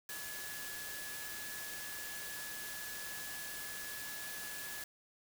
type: tone in noise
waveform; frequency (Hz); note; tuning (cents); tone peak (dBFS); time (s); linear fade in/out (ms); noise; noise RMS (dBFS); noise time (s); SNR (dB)
sine; 1700; G#6; +40; -47; 0.09-4.84; 2; white; -45; 0.09-4.84; -5
effects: none